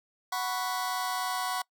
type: chord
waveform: sawtooth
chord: F# suspended fourth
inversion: none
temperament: just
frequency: 740 / 986.7 / 1110 Hz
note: F#5 / B5 / C#6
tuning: 0 / -2 / +2 cents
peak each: -29 / -31 / -30 dBFS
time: 0.32-1.62 s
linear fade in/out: 5 ms
effects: noise-tail reverb RT60 0.1 s tail -24 dB re dry